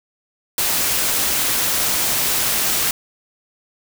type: noise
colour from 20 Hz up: white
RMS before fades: -19 dBFS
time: 0.58-2.91 s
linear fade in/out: 2 ms
effects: none